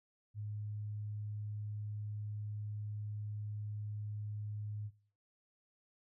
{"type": "tone", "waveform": "sine", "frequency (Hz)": 105, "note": "G#2", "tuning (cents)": 19, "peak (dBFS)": -39, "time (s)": [0.34, 4.91], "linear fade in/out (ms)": 50, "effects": ["noise-tail reverb RT60 0.6 s tail -24 dB re dry"]}